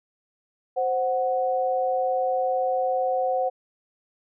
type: tone pair together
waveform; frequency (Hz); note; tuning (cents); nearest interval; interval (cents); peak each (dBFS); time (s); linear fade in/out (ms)
sine; 522.3 / 740; C5 / F#5; -3 / 0; tritone; 603; -24; 0.76-3.5; 20
effects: none